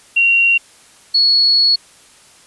sine tone pair in turn, 2752 / 4369 Hz, F7 / C#8, -26 / -26 cents, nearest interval minor sixth, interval 800 cents, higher second, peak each -9 dBFS, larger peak neither, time 0.16-0.58 / 1.14-1.76 s, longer second, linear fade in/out 10 ms, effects white hiss -46 dBFS RMS until 2.46 s + resampled to 24000 Hz

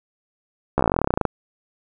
slowing click train, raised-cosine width 1 ms, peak -4 dBFS, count 20, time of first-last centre 0.78-1.253 s, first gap 14 ms, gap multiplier 1.06, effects none

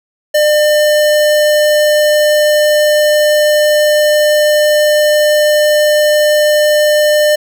square tone, 601 Hz, D5, 40 cents sharp, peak -8 dBFS, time 0.34-7.36 s, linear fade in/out 10 ms, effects none

